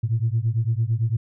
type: beating tone pair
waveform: sine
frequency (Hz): 110 / 118.9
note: A2 / A#2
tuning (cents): 0 / +35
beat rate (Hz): 8.9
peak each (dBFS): -21 / -22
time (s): 0.03-1.17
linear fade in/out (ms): 10
effects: tanh soft clip ceiling -13 dBFS